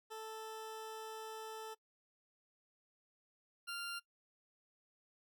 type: tone pair in turn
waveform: 20% pulse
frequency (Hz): 440 / 1392.1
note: A4 / F6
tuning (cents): 0 / -6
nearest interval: octave + minor sixth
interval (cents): 1994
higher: second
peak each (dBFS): -40 / -36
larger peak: second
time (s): 0.1-1.75 / 3.67-4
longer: first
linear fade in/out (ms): 20
effects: noise-tail reverb RT60 0.1 s tail -22 dB re dry